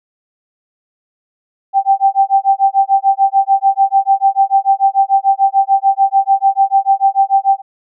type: tone with tremolo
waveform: sine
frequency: 783 Hz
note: G5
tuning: 2 cents flat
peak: -5 dBFS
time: 1.73-7.62 s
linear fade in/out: 50 ms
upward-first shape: sine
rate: 6.8 Hz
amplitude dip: 100%
effects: none